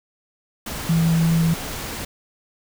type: tone in noise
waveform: sine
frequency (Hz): 164.81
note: E3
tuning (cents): 0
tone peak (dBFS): -15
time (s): 0.89-1.54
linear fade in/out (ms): 5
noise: pink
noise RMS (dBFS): -30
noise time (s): 0.66-2.05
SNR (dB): +12
effects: none